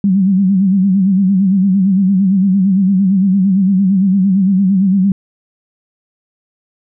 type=tone with vibrato; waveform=sine; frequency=192.1 Hz; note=G3; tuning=35 cents flat; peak=-8 dBFS; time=0.04-5.12 s; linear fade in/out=2 ms; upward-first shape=sine; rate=8.8 Hz; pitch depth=90 cents each way; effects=none